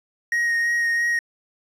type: tone with vibrato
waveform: triangle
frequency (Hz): 1874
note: A#6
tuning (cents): +9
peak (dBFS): -17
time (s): 0.32-1.19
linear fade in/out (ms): 2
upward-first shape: sine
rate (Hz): 3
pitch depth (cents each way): 14
effects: resampled to 32000 Hz + 9-bit